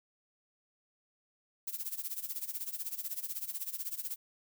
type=noise with tremolo; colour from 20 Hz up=violet; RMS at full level=-36 dBFS; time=1.67-4.16 s; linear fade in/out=5 ms; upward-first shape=sine; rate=16 Hz; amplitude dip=85%; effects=none